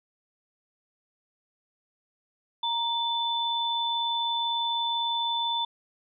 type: tone pair together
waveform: sine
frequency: 936 / 3514 Hz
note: A#5 / A7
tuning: +7 / -3 cents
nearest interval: octave + major seventh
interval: 2290 cents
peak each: -28 dBFS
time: 2.63-5.65 s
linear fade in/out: 5 ms
effects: none